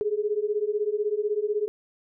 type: beating tone pair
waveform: sine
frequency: 410.2 / 426.2 Hz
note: G#4 / G#4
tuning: -21 / +45 cents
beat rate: 16 Hz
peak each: -27 / -26 dBFS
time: 0.01-1.68 s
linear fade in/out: 0 ms
effects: none